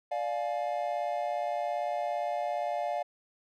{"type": "chord", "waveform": "triangle", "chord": "D diminished", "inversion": "none", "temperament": "just", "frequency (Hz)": [587.3, 704.8, 845.8], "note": ["D5", "F5", "Ab5"], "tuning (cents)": [0, 16, 31], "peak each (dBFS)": [-32, -30, -36], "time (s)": [0.11, 3.03], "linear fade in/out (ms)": 10, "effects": []}